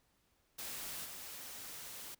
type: noise with level steps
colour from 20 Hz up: white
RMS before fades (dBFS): -44 / -48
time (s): 0.58-2.15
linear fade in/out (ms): 10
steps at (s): 1.04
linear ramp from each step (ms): 20
effects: pink hiss -75 dBFS RMS until 2.19 s